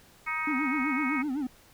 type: harmonic tone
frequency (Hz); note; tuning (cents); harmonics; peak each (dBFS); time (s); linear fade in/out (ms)
314.6; D#4; +19; 3 / 4 / 5 / 6 / 7 / 8; -38 / -34 / -42 / -40 / -31 / -42; 0.26-1.23; 20
type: tone with vibrato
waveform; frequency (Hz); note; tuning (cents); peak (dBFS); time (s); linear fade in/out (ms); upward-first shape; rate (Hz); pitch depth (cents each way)
triangle; 277.2; C#4; 0; -26; 0.47-1.47; 5; sine; 7.9; 170
effects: pink hiss -57 dBFS RMS until 1.73 s